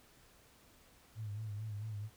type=tone with vibrato; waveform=sine; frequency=106.3 Hz; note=G#2; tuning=41 cents sharp; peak=-39 dBFS; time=1.15-2.1 s; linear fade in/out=50 ms; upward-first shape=sine; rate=4.5 Hz; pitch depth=70 cents each way; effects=pink hiss -64 dBFS RMS until 2.16 s